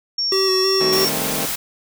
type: tone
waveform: sine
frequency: 5500 Hz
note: F8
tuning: 27 cents flat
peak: -18 dBFS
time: 0.18-1.09 s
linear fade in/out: 5 ms
type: tone with vibrato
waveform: square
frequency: 380.4 Hz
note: F#4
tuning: 48 cents sharp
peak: -18 dBFS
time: 0.32-1.05 s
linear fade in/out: 2 ms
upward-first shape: square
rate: 3.1 Hz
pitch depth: 18 cents each way
type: chord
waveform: 15% pulse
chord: A half-diminished seventh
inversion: second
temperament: equal with one note detuned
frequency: 155.56 / 196 / 220 / 263 Hz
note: Eb3 / G3 / A3 / C4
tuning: 0 / 0 / 0 / +9 cents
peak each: -22 / -28 / -22 / -23 dBFS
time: 0.8-1.46 s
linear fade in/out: 10 ms
type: noise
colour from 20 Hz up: white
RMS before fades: -24 dBFS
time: 0.92-1.56 s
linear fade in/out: 10 ms
effects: none